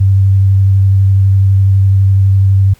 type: tone with vibrato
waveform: sine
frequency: 97.1 Hz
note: G2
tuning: 16 cents flat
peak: -5 dBFS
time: 0-2.74 s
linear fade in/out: 10 ms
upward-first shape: sine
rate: 12 Hz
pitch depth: 15 cents each way
effects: pink hiss -47 dBFS RMS until 2.79 s